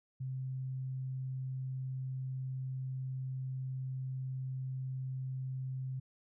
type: tone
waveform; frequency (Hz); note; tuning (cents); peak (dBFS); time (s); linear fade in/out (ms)
sine; 130.81; C3; 0; -36; 0.2-6; 10
effects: none